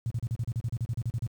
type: tone bursts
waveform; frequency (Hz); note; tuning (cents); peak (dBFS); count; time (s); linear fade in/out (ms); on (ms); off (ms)
sine; 116.54; A#2; 0; -26; 15; 0.06-1.265; 0; 43; 40
effects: high-pass 60 Hz 12 dB/octave + 9-bit